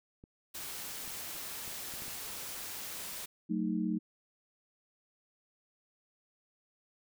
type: clicks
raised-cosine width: 3 ms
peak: -39 dBFS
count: 6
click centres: 0.239 / 1.078 / 1.678 / 1.939 / 2.021 / 2.081 s
type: noise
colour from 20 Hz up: white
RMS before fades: -42 dBFS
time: 0.54-3.26 s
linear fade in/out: 10 ms
type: chord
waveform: sine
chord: D# diminished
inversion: first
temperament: just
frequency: 186.68 / 224 / 311.1 Hz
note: F#3 / A3 / D#4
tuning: +16 / +31 / 0 cents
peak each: -34 / -34 / -35 dBFS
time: 3.49-3.99 s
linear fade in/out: 20 ms
effects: none